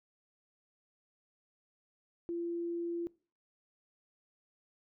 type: tone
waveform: sine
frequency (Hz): 341.6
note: F4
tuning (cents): -38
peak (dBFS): -34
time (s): 2.29-3.07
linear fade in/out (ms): 0
effects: noise-tail reverb RT60 0.4 s tail -22 dB re dry